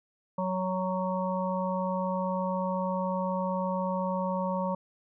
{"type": "harmonic tone", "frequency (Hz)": 185.6, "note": "F#3", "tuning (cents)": 6, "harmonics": [1, 3, 5, 6], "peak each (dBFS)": [-31, -32, -33, -38], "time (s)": [0.38, 4.75], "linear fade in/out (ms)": 5, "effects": []}